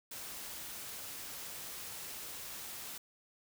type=noise; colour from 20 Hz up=white; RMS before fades=-45 dBFS; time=0.11-2.98 s; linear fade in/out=5 ms; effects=none